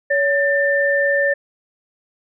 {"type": "tone pair together", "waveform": "sine", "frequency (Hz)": [563.2, 1788], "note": ["C#5", "A6"], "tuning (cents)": [27, 27], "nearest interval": "octave + minor sixth", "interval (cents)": 2000, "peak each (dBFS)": -17, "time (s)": [0.1, 1.34], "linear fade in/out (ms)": 10, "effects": []}